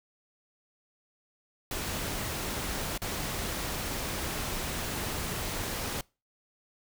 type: noise with dropouts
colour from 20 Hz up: pink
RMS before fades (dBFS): -34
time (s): 1.71-6.01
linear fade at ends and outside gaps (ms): 2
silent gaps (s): 2.978-3.018
effects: noise-tail reverb RT60 0.3 s tail -25 dB re dry